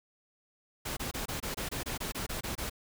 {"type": "noise bursts", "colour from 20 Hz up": "pink", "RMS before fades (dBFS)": -36, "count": 13, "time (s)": [0.85, 2.698], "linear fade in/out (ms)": 10, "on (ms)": 120, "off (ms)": 24, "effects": []}